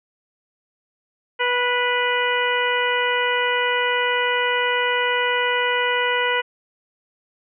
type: harmonic tone with a mistuned harmonic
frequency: 490.1 Hz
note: B4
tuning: 13 cents flat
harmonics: 1 / 2 / 3 / 4 / 5 / 6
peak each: -24 / -24 / -25 / -24 / -29 / -27 dBFS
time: 1.39-6.42 s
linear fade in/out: 20 ms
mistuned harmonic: 4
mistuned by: +19 cents
effects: none